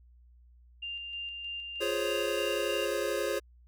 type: tone with tremolo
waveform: sine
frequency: 2794 Hz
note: F7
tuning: in tune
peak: -35 dBFS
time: 0.82-2.86 s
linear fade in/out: 10 ms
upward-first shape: square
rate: 3.2 Hz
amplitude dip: 30%
type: chord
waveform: square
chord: Db major seventh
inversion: first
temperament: equal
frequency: 349.2 / 415.3 / 523.3 / 554.4 Hz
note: F4 / Ab4 / C5 / Db5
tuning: 0 / 0 / 0 / 0 cents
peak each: -37 / -35 / -36 / -35 dBFS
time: 1.8-3.4 s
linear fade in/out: 20 ms
effects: added 60 Hz sine -55 dBFS peak until 3.67 s